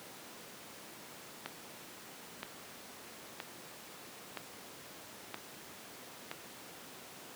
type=click train; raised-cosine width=0.3 ms; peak=-22 dBFS; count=6; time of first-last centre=1.46-6.314 s; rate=1.03 Hz; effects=pink hiss -50 dBFS RMS until 7.35 s + high-pass 200 Hz 12 dB/octave